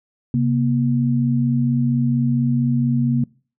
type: tone pair together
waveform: sine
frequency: 133.55 / 237.9 Hz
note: C3 / A#3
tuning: +36 / +35 cents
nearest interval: minor seventh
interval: 999 cents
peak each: -18 dBFS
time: 0.34-3.24 s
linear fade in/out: 2 ms
effects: noise-tail reverb RT60 0.4 s tail -24 dB re dry